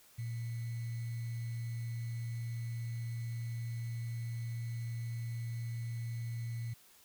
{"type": "tone with sample-and-hold", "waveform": "sine", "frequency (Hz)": 116.54, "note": "A#2", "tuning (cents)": 0, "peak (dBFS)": -36, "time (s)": [0.18, 6.74], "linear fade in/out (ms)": 10, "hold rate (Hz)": 2100, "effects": ["white hiss -62 dBFS RMS until 7.04 s"]}